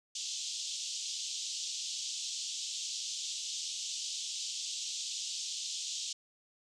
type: band-pass noise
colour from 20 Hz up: white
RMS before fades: -39 dBFS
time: 0.15-6.13 s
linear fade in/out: 5 ms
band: 3000 to 7400 Hz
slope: 48 dB/octave
effects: none